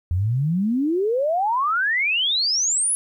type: exponential sweep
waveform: sine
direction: up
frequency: 83.2 to 10700 Hz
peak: -18 dBFS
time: 0.11-2.95 s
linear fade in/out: 0 ms
effects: 10-bit